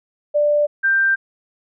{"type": "tone pair in turn", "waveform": "sine", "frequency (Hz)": [590, 1575.1], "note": ["D5", "G6"], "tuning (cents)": [8, 8], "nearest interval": "octave + perfect fourth", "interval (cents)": 1700, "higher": "second", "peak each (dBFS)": -13, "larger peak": "neither", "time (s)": [[0.34, 0.67], [0.83, 1.16]], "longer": "neither", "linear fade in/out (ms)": 20, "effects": []}